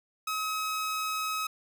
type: tone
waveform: sawtooth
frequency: 1276 Hz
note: D#6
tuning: 43 cents sharp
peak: -26 dBFS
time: 0.27-1.47 s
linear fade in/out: 5 ms
effects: none